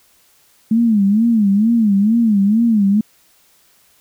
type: tone with vibrato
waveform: sine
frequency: 214.8 Hz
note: A3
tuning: 41 cents flat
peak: -10 dBFS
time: 0.71-3.01 s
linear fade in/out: 5 ms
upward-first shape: sine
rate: 2.2 Hz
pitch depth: 160 cents each way
effects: white hiss -54 dBFS RMS until 4 s